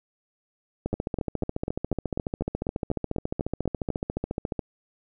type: two click trains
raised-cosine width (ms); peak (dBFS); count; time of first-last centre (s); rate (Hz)
2; -14 / -14; 13 / 54; 0.94-3.903 / 0.86-4.592; 4.05 / 14.2
effects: none